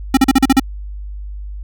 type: tone bursts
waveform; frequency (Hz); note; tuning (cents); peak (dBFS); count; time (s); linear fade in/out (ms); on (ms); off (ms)
square; 267.2; C4; +36; -7; 7; 0.14-0.598; 5; 32; 39
effects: added 50 Hz sine -25 dBFS peak until 1.63 s